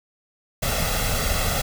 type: noise with comb filter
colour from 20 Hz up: pink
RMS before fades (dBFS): -23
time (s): 0.62-1.62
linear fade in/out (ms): 10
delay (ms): 1.5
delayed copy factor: +0.7
effects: none